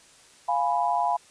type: chord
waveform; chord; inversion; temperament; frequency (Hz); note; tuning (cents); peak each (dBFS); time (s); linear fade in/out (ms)
sine; F diminished; none; equal; 698.5 / 830.6 / 987.8; F5 / Ab5 / Cb6; 0 / 0 / 0; -26; 0.48-1.17; 10
effects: white hiss -54 dBFS RMS until 1.3 s + resampled to 22050 Hz